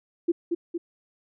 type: tone with echo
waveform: sine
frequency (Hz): 341.4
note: F4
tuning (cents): -39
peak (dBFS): -18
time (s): 0.28-0.32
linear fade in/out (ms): 10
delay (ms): 230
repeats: 2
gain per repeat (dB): -4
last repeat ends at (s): 0.78
effects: none